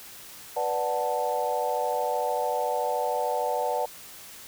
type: chord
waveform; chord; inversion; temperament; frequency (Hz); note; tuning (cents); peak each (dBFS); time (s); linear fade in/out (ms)
sine; B minor seventh; none; equal; 493.9 / 587.3 / 740 / 880; B4 / D5 / F#5 / A5; 0 / 0 / 0 / 0; -30; 0.56-3.86; 10
effects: white hiss -45 dBFS RMS until 4.47 s